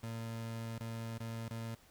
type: tone with dropouts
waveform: 30% pulse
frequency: 114.1 Hz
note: A#2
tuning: 37 cents flat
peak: -37 dBFS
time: 0.03-1.75 s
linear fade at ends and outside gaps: 5 ms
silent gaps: 0.784-0.804 / 1.181-1.202 / 1.485-1.506 s
effects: pink hiss -64 dBFS RMS until 1.9 s